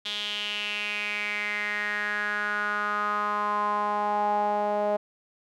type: tone with band-pass filter sweep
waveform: sawtooth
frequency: 207.7 Hz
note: G#3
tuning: in tune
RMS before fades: -28 dBFS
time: 0.05-4.97 s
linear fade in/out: 10 ms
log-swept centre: 3400 to 670 Hz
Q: 5.7
effects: none